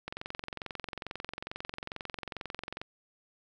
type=click train; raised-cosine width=0.3 ms; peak=-21 dBFS; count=62; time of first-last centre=0.08-2.815 s; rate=22.3 Hz; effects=none